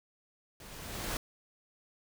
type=noise with level ramp; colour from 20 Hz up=pink; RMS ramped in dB=-51 to -34 dBFS; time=0.6-1.17 s; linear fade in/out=2 ms; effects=none